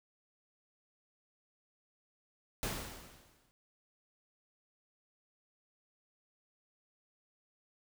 pink noise with exponential decay, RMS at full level -35 dBFS, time 2.63-3.51 s, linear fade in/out 0 ms, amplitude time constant 190 ms, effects none

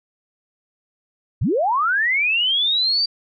sine linear sweep, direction up, 69.3 to 4699 Hz, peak -16 dBFS, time 1.41-3.06 s, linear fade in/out 10 ms, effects none

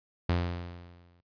sawtooth tone with exponential decay, 87.31 Hz, F2, in tune, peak -20 dBFS, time 0.29-1.21 s, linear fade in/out 5 ms, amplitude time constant 200 ms, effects noise-tail reverb RT60 0.1 s tail -20 dB re dry + resampled to 11025 Hz

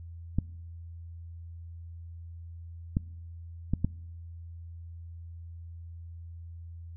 clicks, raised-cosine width 5 ms, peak -13 dBFS, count 4, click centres 0.386 / 2.969 / 3.736 / 3.846 s, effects noise-tail reverb RT60 1.0 s tail -25 dB re dry + added 84 Hz sine -41 dBFS peak until 6.96 s

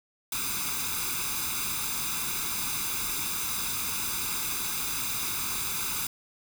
white noise with comb filter, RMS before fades -31 dBFS, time 0.32-6.07 s, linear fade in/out 2 ms, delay 0.81 ms, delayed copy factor +0.8, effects none

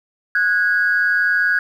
sine tone pair together, 1468 / 1647.8 Hz, F#6 / G#6, -14 / -14 cents, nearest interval major second, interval 200 cents, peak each -16 dBFS, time 0.35-1.59 s, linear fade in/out 2 ms, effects tanh soft clip ceiling -7 dBFS + 8-bit

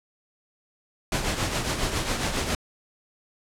pink noise with tremolo, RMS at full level -24 dBFS, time 1.12-2.55 s, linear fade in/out 2 ms, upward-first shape triangle, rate 7.3 Hz, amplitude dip 60%, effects low-pass 9000 Hz 12 dB/octave

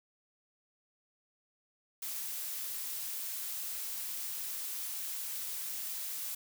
blue noise, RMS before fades -39 dBFS, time 2.02-6.35 s, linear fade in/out 5 ms, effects none

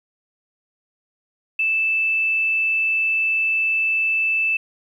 sine tone, 2637 Hz, E7, in tune, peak -17 dBFS, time 1.59-4.57 s, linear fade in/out 5 ms, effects 9-bit

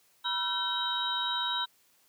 sine tone cluster, 973 / 1350 / 1534 / 3108 / 3824 Hz, B5 / E6 / G6 / G7 / A#7, -26 / +41 / -38 / -16 / +43 cents, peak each -34 / -39 / -38 / -39 / -31 dBFS, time 0.24-1.66 s, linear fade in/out 20 ms, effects white hiss -66 dBFS RMS until 2.08 s + high-pass 100 Hz 12 dB/octave

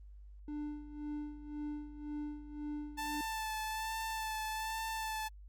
triangle tone with tremolo, 296.7 Hz, D4, 18 cents sharp, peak -35 dBFS, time 0.48-3.21 s, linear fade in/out 2 ms, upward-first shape sine, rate 1.9 Hz, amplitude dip 75%
sawtooth tone with vibrato, 880 Hz, A5, in tune, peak -33 dBFS, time 2.97-5.29 s, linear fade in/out 20 ms, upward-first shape sine, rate 1.2 Hz, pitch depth 20 cents each way
effects added 50 Hz sine -50 dBFS peak until 5.48 s + Opus 32 kbps

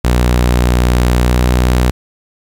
sawtooth tone with pitch glide, 60.9 to 61.75 Hz, B1 to B1, -24 to 0 cents, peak -5 dBFS, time 0.04-1.91 s, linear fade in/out 10 ms, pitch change +24 cents, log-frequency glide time 1.2-1.47 s, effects 7-bit

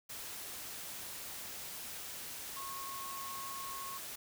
sine tone in noise, 1091 Hz, C#6, 28 cents flat, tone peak -43 dBFS, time 2.56-3.98 s, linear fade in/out 10 ms, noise white, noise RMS -45 dBFS, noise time 0.09-4.16 s, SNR -1 dB, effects none

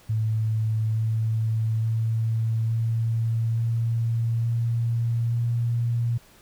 sine tone with pitch steps, 110 / 111.28 / 112.57 / 113.88 / 115.2 / 116.54 / 117.9 Hz, A2 / A2 / A2 / A#2 / A#2 / A#2 / A#2, 0 / +20 / +40 / -40 / -20 / 0 / +20 cents, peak -21 dBFS, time 0.09-6.18 s, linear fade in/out 10 ms, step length 870 ms, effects pink hiss -54 dBFS RMS until 6.41 s

